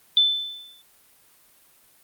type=tone with exponential decay; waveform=sine; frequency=3522 Hz; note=A7; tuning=1 cent sharp; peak=-12 dBFS; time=0.17-0.82 s; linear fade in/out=1 ms; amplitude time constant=140 ms; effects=white hiss -57 dBFS RMS until 2.03 s + Opus 32 kbps